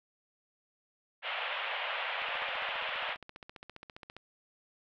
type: band-pass noise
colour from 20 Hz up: white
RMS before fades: -36 dBFS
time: 1.22-3.17 s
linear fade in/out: 50 ms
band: 520 to 3200 Hz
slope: 48 dB/octave
type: click train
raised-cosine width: 0.3 ms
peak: -30 dBFS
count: 30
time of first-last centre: 2.22-4.166 s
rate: 14.9 Hz
effects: none